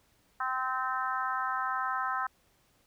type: harmonic tone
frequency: 258.7 Hz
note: C4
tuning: 19 cents flat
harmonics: 3 / 4 / 5 / 6 / 7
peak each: -37 / -34 / -33 / -37 / -43 dBFS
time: 0.4-2.27 s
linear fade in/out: 5 ms
effects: pink hiss -68 dBFS RMS until 2.86 s